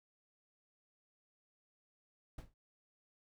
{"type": "noise with exponential decay", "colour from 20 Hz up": "brown", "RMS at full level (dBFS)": -40, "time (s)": [2.38, 2.54], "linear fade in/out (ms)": 5, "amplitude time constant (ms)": 33, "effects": []}